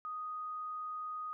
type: tone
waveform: sine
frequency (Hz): 1244.5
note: D#6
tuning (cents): 0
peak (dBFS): -38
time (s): 0.05-1.33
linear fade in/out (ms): 0
effects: none